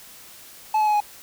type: tone with pitch steps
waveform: triangle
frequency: 864 / 853.6 / 843.3 / 833.1 Hz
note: A5 / G#5 / G#5 / G#5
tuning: -32 / +47 / +26 / +5 cents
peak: -15 dBFS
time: 0.74-1.004 s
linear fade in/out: 5 ms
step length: 66 ms
effects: white hiss -45 dBFS RMS until 1.22 s